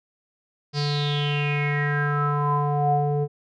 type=tone with low-pass filter sweep; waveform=square; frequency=145.8 Hz; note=D3; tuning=12 cents flat; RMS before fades=-23 dBFS; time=0.73-3.28 s; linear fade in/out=50 ms; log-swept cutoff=4900 to 530 Hz; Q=8.4; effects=none